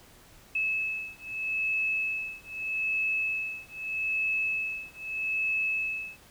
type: beating tone pair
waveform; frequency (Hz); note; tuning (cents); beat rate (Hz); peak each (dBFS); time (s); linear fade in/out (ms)
sine; 2597 / 2597.8; E7 / E7; -26 / -26; 0.8; -31; 0.55-6.17; 5
effects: pink hiss -55 dBFS RMS until 6.3 s